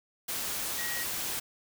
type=tone in noise; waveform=sine; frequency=1900 Hz; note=A#6; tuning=33 cents sharp; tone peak=-36 dBFS; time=0.78-1.04 s; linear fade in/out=10 ms; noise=white; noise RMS=-34 dBFS; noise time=0.28-1.4 s; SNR=-5 dB; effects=none